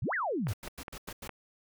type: exponential two-way sweep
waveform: sine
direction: up then down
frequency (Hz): 85 to 2100 to 85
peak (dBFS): -29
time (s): 0.02-0.53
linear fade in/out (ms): 5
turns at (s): 0.14
type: click train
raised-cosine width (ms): 0.5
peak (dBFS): -24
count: 5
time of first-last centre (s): 0.47-1.293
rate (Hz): 4.86
type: noise bursts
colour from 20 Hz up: pink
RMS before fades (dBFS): -43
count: 6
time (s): 0.48-1.277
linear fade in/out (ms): 5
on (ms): 57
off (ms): 91
effects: none